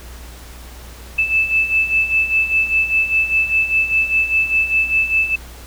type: beating tone pair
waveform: sine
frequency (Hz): 2626 / 2631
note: E7 / E7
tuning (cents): -7 / -4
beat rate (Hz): 5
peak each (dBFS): -20 / -15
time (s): 1.18-5.36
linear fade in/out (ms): 10
effects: added 60 Hz sine -35 dBFS peak until 5.66 s + pink hiss -40 dBFS RMS until 5.66 s